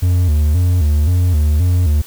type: tone with vibrato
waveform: triangle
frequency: 81.9 Hz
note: E2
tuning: 11 cents flat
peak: -8 dBFS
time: 0.02-2.02 s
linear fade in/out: 10 ms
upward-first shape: square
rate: 1.9 Hz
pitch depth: 150 cents each way
effects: white hiss -38 dBFS RMS until 2.06 s